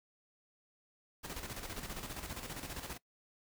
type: noise with tremolo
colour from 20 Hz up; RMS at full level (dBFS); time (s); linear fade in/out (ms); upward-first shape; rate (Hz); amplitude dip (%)
pink; -42; 1.23-2.98; 20; square; 15; 55
effects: noise-tail reverb RT60 0.1 s tail -20 dB re dry